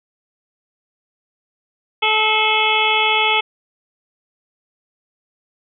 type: harmonic tone with a mistuned harmonic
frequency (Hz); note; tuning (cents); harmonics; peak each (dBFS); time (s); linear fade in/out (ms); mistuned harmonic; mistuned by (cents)
433.7; A4; -25; 1 / 2 / 3 / 5 / 6 / 7 / 8; -25 / -19 / -24 / -20 / -20 / -23 / -22; 2.02-3.41; 10; 8; -57
effects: none